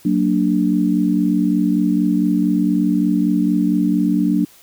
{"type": "chord", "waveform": "sine", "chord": "Gb augmented", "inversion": "none", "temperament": "equal with one note detuned", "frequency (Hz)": [185, 229.7, 293.7], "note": ["Gb3", "Bb3", "D4"], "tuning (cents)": [0, -25, 0], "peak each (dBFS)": [-18, -19, -17], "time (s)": [0.05, 4.45], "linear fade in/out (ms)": 5, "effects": ["white hiss -48 dBFS RMS until 4.62 s"]}